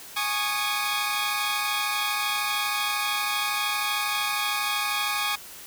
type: chord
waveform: 15% pulse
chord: Ab suspended fourth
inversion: none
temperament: equal with one note detuned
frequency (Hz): 830.6 / 1108.7 / 1229.5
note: Ab5 / Db6 / Eb6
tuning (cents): 0 / 0 / -21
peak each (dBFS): -23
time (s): 0.16-5.36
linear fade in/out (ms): 10
effects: white hiss -43 dBFS RMS until 5.66 s